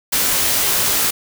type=noise with comb filter; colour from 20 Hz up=white; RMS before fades=-17 dBFS; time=0.12-1.11 s; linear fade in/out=10 ms; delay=16 ms; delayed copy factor=-0.6; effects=none